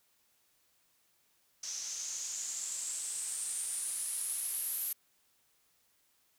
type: noise with low-pass filter sweep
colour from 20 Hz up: blue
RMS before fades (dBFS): -38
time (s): 1.63-4.93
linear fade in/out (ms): 5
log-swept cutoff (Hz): 5900 to 12000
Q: 6.7
effects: white hiss -72 dBFS RMS until 6.38 s